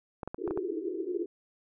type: clicks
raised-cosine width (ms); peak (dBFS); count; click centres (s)
1; -22; 6; 0.232 / 0.276 / 0.345 / 0.477 / 0.509 / 0.575
type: band-pass noise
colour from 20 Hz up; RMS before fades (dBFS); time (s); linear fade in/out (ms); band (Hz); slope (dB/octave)
pink; -34; 0.38-1.26; 5; 320 to 430; 96
effects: none

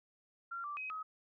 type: tone with pitch steps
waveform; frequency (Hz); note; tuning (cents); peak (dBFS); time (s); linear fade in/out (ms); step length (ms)
sine; 1377 / 1170 / 2530 / 1270; F6 / D6 / D#7 / D#6; -25 / -7 / +28 / +35; -39; 0.51-1.03; 10; 130
effects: none

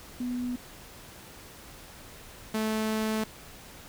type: tone pair in turn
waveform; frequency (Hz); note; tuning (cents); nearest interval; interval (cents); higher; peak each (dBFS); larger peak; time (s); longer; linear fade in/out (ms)
sine / sawtooth; 246.9 / 218.1; B3 / A3; 0 / -15; major second; 215; first; -29 / -23; second; 0.2-0.56 / 2.54-3.24; second; 5
effects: pink hiss -48 dBFS RMS until 3.88 s

